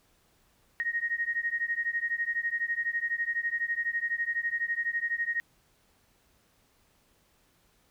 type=beating tone pair; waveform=sine; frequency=1864.7 / 1876.7 Hz; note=A#6 / A#6; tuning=0 / +11 cents; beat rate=12 Hz; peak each=-31 dBFS; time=0.8-5.4 s; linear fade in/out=0 ms; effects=pink hiss -67 dBFS RMS until 7.9 s